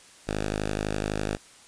5% pulse tone, 51.91 Hz, G#1, in tune, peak -16 dBFS, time 0.27-1.37 s, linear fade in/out 10 ms, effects white hiss -52 dBFS RMS until 1.67 s + resampled to 22050 Hz

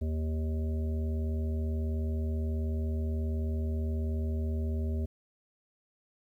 harmonic tone, 78.6 Hz, D#2, 18 cents sharp, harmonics 1 / 3 / 5 / 7 / 8, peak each -29 / -38 / -43 / -50 / -49 dBFS, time 0.01-5.06 s, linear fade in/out 10 ms, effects 11-bit

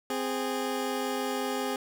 20% pulse tone pair together, 260 / 412.7 Hz, C4 / G#4, -11 / -11 cents, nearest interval minor sixth, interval 800 cents, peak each -27 dBFS, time 0.1-1.76 s, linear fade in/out 2 ms, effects none

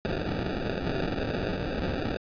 violet noise with sample-and-hold, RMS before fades -30 dBFS, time 0.05-2.17 s, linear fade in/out 0 ms, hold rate 1050 Hz, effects resampled to 11025 Hz

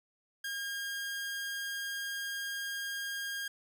sawtooth tone, 1618 Hz, G#6, 46 cents flat, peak -32 dBFS, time 0.44-3.48 s, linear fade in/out 5 ms, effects none

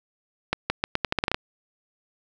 accelerating click train, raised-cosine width 0.3 ms, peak -6 dBFS, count 11, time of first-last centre 0.53-1.345 s, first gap 170 ms, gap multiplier 0.82, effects none

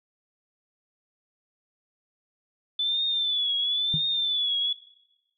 sine tone with vibrato, 3493 Hz, A7, 13 cents flat, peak -23 dBFS, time 2.79-4.73 s, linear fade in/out 5 ms, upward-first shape triangle, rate 0.98 Hz, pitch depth 99 cents each way
sine tone with exponential decay, 155.56 Hz, D#3, in tune, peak -22 dBFS, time 3.94-4.05 s, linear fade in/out 0 ms, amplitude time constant 23 ms
effects noise-tail reverb RT60 1.0 s tail -19 dB re dry

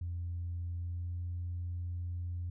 sine tone with pitch glide, 86.5 to 87.51 Hz, F2 to F2, -16 to +4 cents, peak -34 dBFS, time 0.01-2.5 s, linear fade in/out 5 ms, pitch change +20 cents, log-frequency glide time 0.75-1.2 s, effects tanh soft clip ceiling -31 dBFS

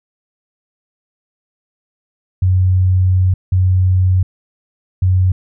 sine tone bursts at uneven times, 92.5 Hz, F#2, in tune, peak -9 dBFS, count 3, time 2.42-3.34 / 3.52-4.23 / 5.02-5.32 s, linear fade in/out 5 ms, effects none

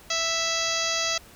harmonic tone with a mistuned harmonic, 659.3 Hz, E5, in tune, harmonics 1 / 2 / 3 / 4 / 5 / 6 / 7 / 8 / 9 / 10, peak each -33 / -33 / -33 / -33 / -33 / -33 / -33 / -33 / -33 / -33 dBFS, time 0.1-1.18 s, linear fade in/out 5 ms, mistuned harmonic 8, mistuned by -66 cents, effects pink hiss -50 dBFS RMS until 1.35 s

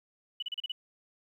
sine tone bursts, 2960 Hz, F#7, in tune, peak -32 dBFS, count 6, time 0.4-0.72 s, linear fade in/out 5 ms, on 25 ms, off 34 ms, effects 11-bit

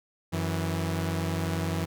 sawtooth tone pair together, 91.8 / 163.43 Hz, F#2 / E3, -13 / -15 cents, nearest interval minor seventh, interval 998 cents, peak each -26 dBFS, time 0.32-1.86 s, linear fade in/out 20 ms, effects none

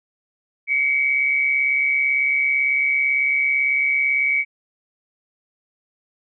sine tone pair together, 2137 / 2275 Hz, C7 / C#7, +36 / +44 cents, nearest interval minor second, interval 108 cents, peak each -24 / -17 dBFS, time 0.67-4.45 s, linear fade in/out 50 ms, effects none

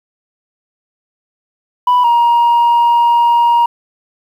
sine tone pair in turn, 987.8 / 944.8 Hz, B5 / A#5, 0 / +23 cents, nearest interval minor second, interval 77 cents, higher first, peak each -5 dBFS, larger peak neither, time 1.87-2.04 / 2.04-3.66 s, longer second, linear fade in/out 5 ms, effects tanh soft clip ceiling -6 dBFS + 7-bit

